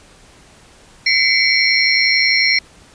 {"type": "tone cluster", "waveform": "sine", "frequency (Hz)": [2028, 2175, 2286, 4220, 5490], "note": ["B6", "C#7", "D7", "C8", "F8"], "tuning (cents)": [45, -33, -47, 14, -31], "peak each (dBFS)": -18, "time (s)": [1.06, 2.59], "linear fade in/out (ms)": 5, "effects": ["pink hiss -46 dBFS RMS until 2.94 s", "resampled to 22050 Hz"]}